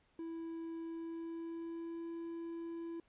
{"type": "tone with pitch glide", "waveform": "triangle", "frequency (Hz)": [329.6, 334.4], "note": ["E4", "E4"], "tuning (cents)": [0, 25], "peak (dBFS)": -39, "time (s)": [0.19, 3], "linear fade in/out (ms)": 2, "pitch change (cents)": 25, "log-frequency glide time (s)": [0.8, 2.08], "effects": ["pink hiss -73 dBFS RMS until 3.08 s", "resampled to 8000 Hz"]}